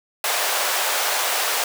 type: high-pass noise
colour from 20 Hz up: pink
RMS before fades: -22 dBFS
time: 0.24-1.64 s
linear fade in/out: 2 ms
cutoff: 570 Hz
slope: 24 dB/octave
effects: none